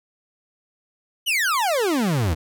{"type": "exponential sweep", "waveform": "40% pulse", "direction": "down", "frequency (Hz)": [3097, 73.42], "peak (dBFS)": -18, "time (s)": [1.26, 2.35], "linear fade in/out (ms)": 20, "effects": []}